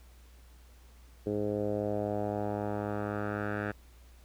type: tone with low-pass filter sweep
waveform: 10% pulse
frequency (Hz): 103.83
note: G#2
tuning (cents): 0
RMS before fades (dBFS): -33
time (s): 1.26-3.72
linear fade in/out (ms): 10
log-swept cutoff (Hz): 430 to 1700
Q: 2.6
effects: added 60 Hz sine -53 dBFS peak until 4.24 s + pink hiss -63 dBFS RMS until 4.24 s

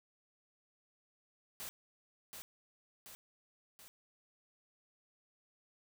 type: noise with echo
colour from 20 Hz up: white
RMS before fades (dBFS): -45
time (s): 1.6-1.69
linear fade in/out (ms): 0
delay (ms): 730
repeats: 3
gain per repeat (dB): -4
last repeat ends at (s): 3.88
effects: none

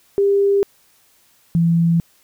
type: tone pair in turn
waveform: sine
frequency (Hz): 399.2 / 167.84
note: G4 / E3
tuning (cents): +32 / +31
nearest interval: octave + minor third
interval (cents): 1501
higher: first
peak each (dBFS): -12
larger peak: neither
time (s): 0.18-0.63 / 1.55-2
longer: neither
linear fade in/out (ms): 0
effects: white hiss -56 dBFS RMS until 2.23 s

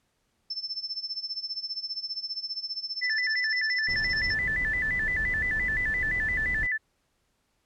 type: tone with tremolo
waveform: sine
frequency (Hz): 5300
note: E8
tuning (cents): +9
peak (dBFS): -28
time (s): 0.5-4.35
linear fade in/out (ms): 5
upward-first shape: sine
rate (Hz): 15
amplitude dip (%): 85
type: tone with vibrato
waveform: sine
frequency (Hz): 1871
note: A#6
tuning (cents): +6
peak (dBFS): -25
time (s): 3.01-6.78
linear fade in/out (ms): 20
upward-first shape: square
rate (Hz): 5.8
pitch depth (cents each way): 110
type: noise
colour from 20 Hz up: brown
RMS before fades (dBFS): -37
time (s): 3.88-6.67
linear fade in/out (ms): 5
effects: pink hiss -73 dBFS RMS until 7.65 s + low-pass 11000 Hz 12 dB/octave

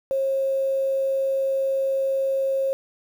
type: tone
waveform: sine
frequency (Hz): 539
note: C#5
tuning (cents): -49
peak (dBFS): -20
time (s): 0.11-2.73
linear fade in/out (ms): 0
effects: 8-bit

